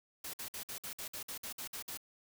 white noise bursts, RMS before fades -43 dBFS, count 12, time 0.24-1.974 s, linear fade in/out 5 ms, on 95 ms, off 54 ms, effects none

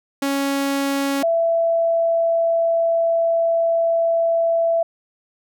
sawtooth / sine tone pair in turn, 277.2 / 666.6 Hz, C#4 / E5, 0 / +19 cents, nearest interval octave + minor third, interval 1519 cents, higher second, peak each -15 dBFS, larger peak neither, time 0.22-1.23 / 1.23-4.83 s, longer second, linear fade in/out 5 ms, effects none

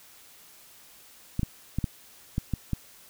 clicks, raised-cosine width 5 ms, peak -14 dBFS, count 7, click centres 1.394 / 1.432 / 1.786 / 1.842 / 2.381 / 2.537 / 2.733 s, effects white hiss -53 dBFS RMS until 3.09 s

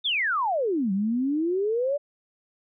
sine exponential two-way sweep, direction down then up, 3700 to 187.1 to 592 Hz, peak -22 dBFS, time 0.04-1.98 s, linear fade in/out 20 ms, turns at 0.92 s, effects none

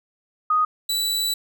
sine / sawtooth tone pair in turn, 1244.5 / 3951 Hz, D#6 / B7, 0 / 0 cents, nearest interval octave + minor sixth, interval 2000 cents, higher second, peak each -16 / -18 dBFS, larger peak first, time 0.5-0.65 / 0.89-1.34 s, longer second, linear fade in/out 5 ms, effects none

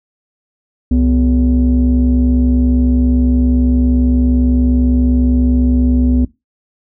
sine tone pair together, 66.18 / 248.7 Hz, C2 / B3, +20 / +12 cents, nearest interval octave + major seventh, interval 2292 cents, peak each -10 dBFS, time 0.91-6.25 s, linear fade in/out 5 ms, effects noise-tail reverb RT60 0.2 s tail -19 dB re dry + tanh soft clip ceiling -5 dBFS

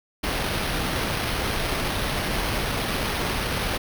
pink noise with sample-and-hold, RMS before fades -26 dBFS, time 0.23-3.78 s, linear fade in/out 10 ms, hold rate 7350 Hz, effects none

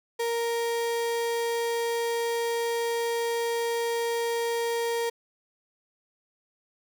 35% pulse tone, 466.2 Hz, A#4, in tune, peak -24 dBFS, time 0.19-5.1 s, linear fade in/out 10 ms, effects none

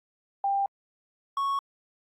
sine / triangle tone pair in turn, 793 / 1106.4 Hz, G5 / C#6, +20 / -4 cents, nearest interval tritone, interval 576 cents, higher second, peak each -23 dBFS, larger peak neither, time 0.44-0.66 / 1.37-1.59 s, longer neither, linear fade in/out 2 ms, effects AAC 64 kbps

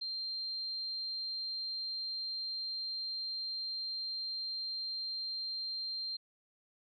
sine tone, 4170 Hz, C8, 7 cents flat, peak -36 dBFS, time 0.01-6.17 s, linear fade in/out 10 ms, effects none

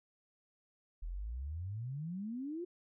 sine exponential sweep, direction up, 38.99 to 364.2 Hz, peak -38 dBFS, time 1.02-2.65 s, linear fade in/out 10 ms, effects none

